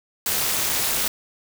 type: noise with amplitude modulation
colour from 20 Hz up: white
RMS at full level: -19 dBFS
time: 0.26-1.08 s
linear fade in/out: 2 ms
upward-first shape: sine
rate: 264 Hz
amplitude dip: 90%
effects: none